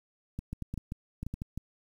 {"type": "clicks", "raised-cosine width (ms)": 5, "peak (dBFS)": -23, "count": 11, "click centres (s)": [0.39, 0.53, 0.623, 0.74, 0.777, 0.921, 1.23, 1.266, 1.34, 1.419, 1.576], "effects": ["9-bit"]}